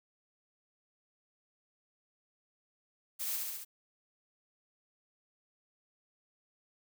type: noise with echo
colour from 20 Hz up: blue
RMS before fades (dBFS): -37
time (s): 3.19-3.37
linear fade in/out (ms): 20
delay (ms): 70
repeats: 4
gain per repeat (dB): -2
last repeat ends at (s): 3.65
effects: none